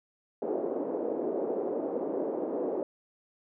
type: band-pass noise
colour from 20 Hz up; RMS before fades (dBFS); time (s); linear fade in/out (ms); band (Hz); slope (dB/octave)
white; -32; 0.42-2.83; 2; 300 to 520; 24
effects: none